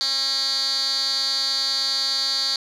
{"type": "tone with band-pass filter", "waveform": "10% pulse", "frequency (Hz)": 270.5, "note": "C#4", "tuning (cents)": -42, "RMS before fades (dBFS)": -23, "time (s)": [0.01, 2.56], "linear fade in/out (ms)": 0, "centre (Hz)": 4600, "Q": 9.2, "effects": []}